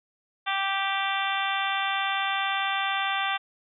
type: harmonic tone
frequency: 391.1 Hz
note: G4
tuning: 4 cents flat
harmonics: 2 / 3 / 4 / 5 / 6 / 7 / 8 / 9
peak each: -30 / -31 / -32 / -34 / -35 / -35 / -37 / -34 dBFS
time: 0.46-3.38 s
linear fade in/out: 20 ms
effects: none